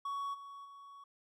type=tone with level steps; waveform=triangle; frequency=1119 Hz; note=C#6; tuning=16 cents sharp; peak=-34 / -45 / -49 dBFS; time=0.05-1.04 s; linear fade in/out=5 ms; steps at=0.33 / 0.64 s; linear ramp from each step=20 ms; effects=none